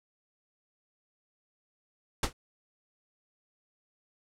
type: noise with exponential decay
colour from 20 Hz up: pink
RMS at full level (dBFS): -21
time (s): 2.23-2.33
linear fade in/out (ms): 5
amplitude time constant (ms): 21
effects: low-pass 9000 Hz 12 dB/octave